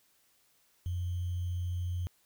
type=tone with sample-and-hold; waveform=sine; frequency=88.6 Hz; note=F2; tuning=25 cents sharp; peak=-31 dBFS; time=0.86-2.07 s; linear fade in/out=0 ms; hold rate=3150 Hz; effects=white hiss -69 dBFS RMS until 2.25 s